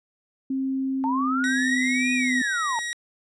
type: tone with pitch glide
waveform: sine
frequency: 266.3 to 253.1 Hz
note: C4 to B3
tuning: +31 to +43 cents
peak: -23 dBFS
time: 0.5-2.42 s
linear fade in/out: 5 ms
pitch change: -88 cents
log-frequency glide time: 0.99-2.02 s
type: linear two-way sweep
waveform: sine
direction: up then down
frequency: 871 to 2492 to 871 Hz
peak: -24 dBFS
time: 1.04-2.79 s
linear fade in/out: 0 ms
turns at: 2.13 s
type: tone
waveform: sawtooth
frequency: 1900 Hz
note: A#6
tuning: 33 cents sharp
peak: -24 dBFS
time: 1.44-2.93 s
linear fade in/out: 0 ms
effects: resampled to 22050 Hz